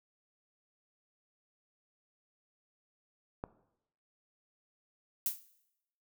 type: click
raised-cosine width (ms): 1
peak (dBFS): -23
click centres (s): 3.439
type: noise with exponential decay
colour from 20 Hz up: violet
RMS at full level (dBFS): -28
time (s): 5.26-5.43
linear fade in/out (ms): 1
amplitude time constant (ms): 36
effects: noise-tail reverb RT60 0.8 s tail -17 dB re dry